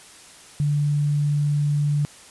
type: tone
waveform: sine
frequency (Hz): 146.4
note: D3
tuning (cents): -5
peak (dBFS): -18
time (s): 0.6-2.05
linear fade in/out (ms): 0
effects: white hiss -46 dBFS RMS until 2.3 s + resampled to 24000 Hz